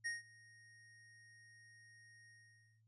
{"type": "tone with ADSR envelope", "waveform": "square", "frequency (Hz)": 1864.7, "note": "A#6", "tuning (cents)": 0, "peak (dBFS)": -38, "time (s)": [0.04, 2.82], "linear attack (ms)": 22, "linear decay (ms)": 160, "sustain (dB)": -24, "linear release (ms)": 530, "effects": ["added 111 Hz sine -70 dBFS peak until 2.87 s", "resampled to 24000 Hz"]}